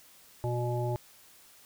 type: harmonic tone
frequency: 121.2 Hz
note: B2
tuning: 32 cents flat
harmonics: 1 / 3 / 5 / 7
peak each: -30 / -35 / -37 / -38 dBFS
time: 0.44-0.96 s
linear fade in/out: 0 ms
effects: white hiss -57 dBFS RMS until 1.65 s